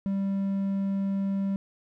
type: tone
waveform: triangle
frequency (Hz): 196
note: G3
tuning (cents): 0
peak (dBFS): -23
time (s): 0.06-1.56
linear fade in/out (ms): 0
effects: none